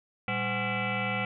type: tone with frequency modulation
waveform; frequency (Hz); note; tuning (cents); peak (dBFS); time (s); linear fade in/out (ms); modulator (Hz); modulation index
sine; 1058; C6; +19; -27; 0.28-1.25; 2; 314; 5.2
effects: none